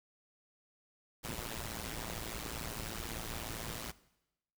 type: noise with amplitude modulation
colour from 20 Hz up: pink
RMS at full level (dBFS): -38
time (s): 1.23-3.92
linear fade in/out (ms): 20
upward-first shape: sine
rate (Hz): 113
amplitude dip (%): 85
effects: noise-tail reverb RT60 0.9 s tail -19 dB re dry